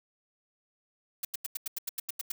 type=noise bursts; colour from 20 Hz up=blue; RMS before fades=-33 dBFS; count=11; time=1.23-2.32 s; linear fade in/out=5 ms; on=20 ms; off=87 ms; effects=none